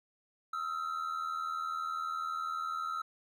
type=ring-modulated tone; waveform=triangle; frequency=1314 Hz; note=E6; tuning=6 cents flat; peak=-29 dBFS; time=0.53-3.02 s; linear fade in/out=5 ms; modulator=40 Hz; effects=none